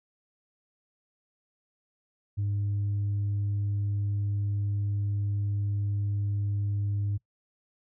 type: tone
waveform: sine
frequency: 101.6 Hz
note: G#2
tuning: 38 cents flat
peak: -24 dBFS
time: 2.37-7.18 s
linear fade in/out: 20 ms
effects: noise-tail reverb RT60 0.1 s tail -22 dB re dry + tanh soft clip ceiling -24 dBFS